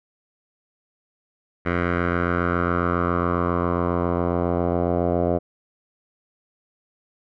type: tone with low-pass filter sweep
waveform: 10% pulse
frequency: 87.31 Hz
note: F2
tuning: in tune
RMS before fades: -22 dBFS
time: 1.65-5.39 s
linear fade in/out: 20 ms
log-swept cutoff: 1800 to 670 Hz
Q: 3.5
effects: none